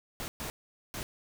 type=noise bursts at uneven times; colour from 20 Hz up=pink; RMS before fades=-38 dBFS; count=3; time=0.2-0.28 / 0.4-0.5 / 0.94-1.03 s; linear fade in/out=0 ms; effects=none

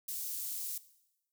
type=high-pass noise; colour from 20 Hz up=white; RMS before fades=-39 dBFS; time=0.08-0.78 s; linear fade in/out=5 ms; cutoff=6900 Hz; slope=12 dB/octave; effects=noise-tail reverb RT60 0.9 s tail -17 dB re dry

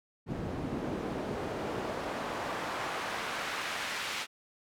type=noise with band-pass filter sweep; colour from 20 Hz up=pink; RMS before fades=-36 dBFS; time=0.26-4.27 s; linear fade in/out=50 ms; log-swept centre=210 to 2600 Hz; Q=0.76; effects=none

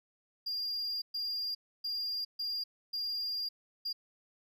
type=tone bursts at uneven times; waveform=triangle; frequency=4806 Hz; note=D8; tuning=39 cents sharp; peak=-32 dBFS; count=6; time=0.46-1.02 / 1.14-1.55 / 1.84-2.25 / 2.39-2.64 / 2.93-3.49 / 3.85-3.93 s; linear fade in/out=10 ms; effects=none

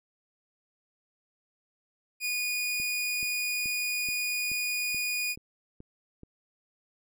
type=tone; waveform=sawtooth; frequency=2458 Hz; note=D#7; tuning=22 cents flat; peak=-25 dBFS; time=2.2-5.36 s; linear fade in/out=50 ms
type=click train; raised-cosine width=3 ms; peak=-33 dBFS; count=9; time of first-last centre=2.8-6.233 s; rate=2.33 Hz
effects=none

